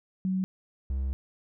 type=tone pair in turn; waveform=sine / triangle; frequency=187.7 / 66.71 Hz; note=F#3 / C2; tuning=+25 / +34 cents; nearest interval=octave + tritone; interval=1791 cents; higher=first; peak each=-25 dBFS; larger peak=neither; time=0.25-0.44 / 0.9-1.13 s; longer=second; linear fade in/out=0 ms; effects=none